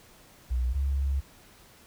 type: tone pair in turn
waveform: sine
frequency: 61.74 / 68.6 Hz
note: B1 / C#2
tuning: 0 / -17 cents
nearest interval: major second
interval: 183 cents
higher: second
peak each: -24 dBFS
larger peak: neither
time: 0.5-0.74 / 0.74-1.21 s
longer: second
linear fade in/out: 20 ms
effects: pink hiss -55 dBFS RMS until 1.86 s